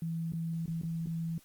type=tone with dropouts; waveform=sine; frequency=164.81 Hz; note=E3; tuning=in tune; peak=-32 dBFS; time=0.02-1.38 s; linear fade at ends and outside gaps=2 ms; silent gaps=0.322-0.334 / 0.659-0.679 / 0.815-0.833 / 1.06-1.07 s; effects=white hiss -63 dBFS RMS until 1.44 s + Opus 32 kbps